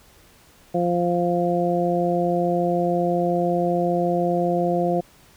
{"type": "harmonic tone", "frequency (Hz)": 174.61, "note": "F3", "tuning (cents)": 0, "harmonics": [1, 2, 3, 4], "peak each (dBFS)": [-24, -24, -24, -24], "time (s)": [0.74, 5.01], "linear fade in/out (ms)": 10, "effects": ["pink hiss -53 dBFS RMS until 5.36 s"]}